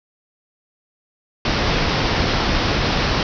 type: low-pass noise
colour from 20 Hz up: pink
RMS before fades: -19 dBFS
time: 1.45-3.23 s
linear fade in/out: 2 ms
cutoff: 5600 Hz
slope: 96 dB/octave
effects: none